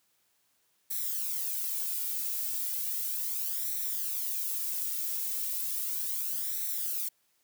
violet noise with flanger, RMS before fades -33 dBFS, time 0.9-7.09 s, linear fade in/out 10 ms, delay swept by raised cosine 0.51 to 2.31 ms, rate 0.35 Hz, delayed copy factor +0.7, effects white hiss -72 dBFS RMS until 7.43 s + high-pass 80 Hz 12 dB/octave

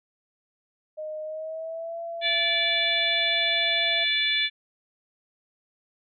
sine tone with pitch glide, 618 to 673.9 Hz, D#5 to E5, -12 to +38 cents, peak -31 dBFS, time 0.97-4.05 s, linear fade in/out 20 ms, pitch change +150 cents, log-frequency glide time 1.23-1.99 s
harmonic tone, 580 Hz, D5, 22 cents flat, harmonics 3 / 4 / 5 / 6 / 7, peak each -30 / -27 / -34 / -24 / -34 dBFS, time 2.21-4.5 s, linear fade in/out 50 ms
effects none

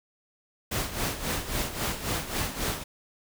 pink noise with tremolo, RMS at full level -28 dBFS, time 0.71-2.84 s, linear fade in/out 10 ms, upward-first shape sine, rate 3.7 Hz, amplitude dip 70%, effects none

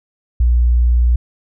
sine tone, 59.9 Hz, A#1, 48 cents sharp, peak -9 dBFS, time 0.4-1.16 s, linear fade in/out 5 ms, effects none

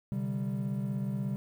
triangle chord, C suspended second, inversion none, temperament equal with one note detuned, 130.81 / 147.34 / 196 Hz, C3 / D3 / G3, 0 / +6 / 0 cents, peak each -32 / -36 / -31 dBFS, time 0.12-1.36 s, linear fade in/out 0 ms, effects tanh soft clip ceiling -20 dBFS + 10-bit

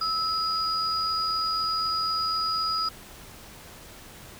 sine tone pair together, 1300 / 4908 Hz, E6 / D#8, -24 / -25 cents, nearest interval octave + major seventh, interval 2299 cents, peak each -27 dBFS, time 0.01-2.89 s, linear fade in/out 5 ms, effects pink hiss -46 dBFS RMS until 4.39 s

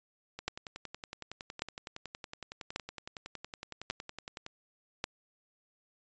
two click trains, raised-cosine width 0.2 ms, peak -24 / -15 dBFS, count 45 / 5, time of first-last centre 0.39-4.464 / 0.48-5.041 s, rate 10.8 / 0.877 Hz, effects resampled to 16000 Hz

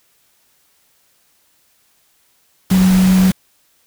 sine tone in noise, 186.6 Hz, F#3, 15 cents sharp, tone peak -8 dBFS, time 2.71-3.31 s, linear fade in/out 5 ms, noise pink, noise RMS -23 dBFS, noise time 2.7-3.32 s, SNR +12 dB, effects white hiss -58 dBFS RMS until 3.86 s

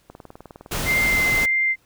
click train, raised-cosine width 1 ms, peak -25 dBFS, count 15, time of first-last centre 0.1-0.814 s, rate 19.6 Hz
pink noise, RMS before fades -26 dBFS, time 0.71-1.46 s, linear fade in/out 10 ms
sine tone with vibrato, 2084 Hz, C7, 7 cents flat, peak -17 dBFS, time 0.85-1.76 s, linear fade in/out 50 ms, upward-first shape sine, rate 1.7 Hz, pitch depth 11 cents each way
effects pink hiss -61 dBFS RMS until 1.85 s

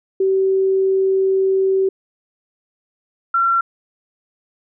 sine tone pair in turn, 383.5 / 1362.3 Hz, G4 / F6, -38 / -43 cents, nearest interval octave + minor seventh, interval 2195 cents, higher second, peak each -13 dBFS, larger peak neither, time 0.2-1.89 / 3.34-3.61 s, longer first, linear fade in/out 5 ms, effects none

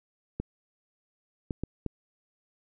clicks, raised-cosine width 3 ms, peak -18 dBFS, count 4, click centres 0.4 / 1.508 / 1.636 / 1.863 s, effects none

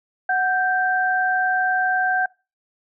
sine tone pair together, 740 / 1568 Hz, F#5 / G6, 0 / 0 cents, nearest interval octave + minor second, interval 1300 cents, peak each -20 dBFS, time 0.29-2.26 s, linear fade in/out 5 ms, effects noise-tail reverb RT60 0.3 s tail -24 dB re dry

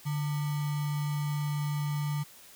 sine tone with sample-and-hold, 146.9 Hz, D3, 1 cent sharp, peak -28 dBFS, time 0.05-2.24 s, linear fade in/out 20 ms, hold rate 1050 Hz, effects white hiss -53 dBFS RMS until 2.55 s

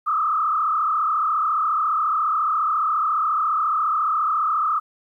sine tone with frequency modulation, 1244.5 Hz, D#6, in tune, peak -18 dBFS, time 0.06-4.8 s, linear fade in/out 20 ms, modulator 34.4 Hz, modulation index 2, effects 10-bit

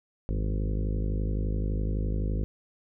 harmonic tone with a mistuned harmonic, 51.8 Hz, G#1, 4 cents flat, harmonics 1 / 2 / 3 / 4 / 5 / 6 / 7 / 8 / 9 / 10, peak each -27 / -33 / -37 / -39 / -41 / -43 / -44 / -45 / -46 / -47 dBFS, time 0.29-2.44 s, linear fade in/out 0 ms, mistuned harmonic 3, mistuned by +71 cents, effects none

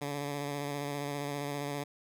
10% pulse tone with vibrato, 143.5 Hz, D3, 40 cents flat, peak -26 dBFS, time 0.01-1.84 s, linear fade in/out 10 ms, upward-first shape square, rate 15 Hz, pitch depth 20 cents each way, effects none

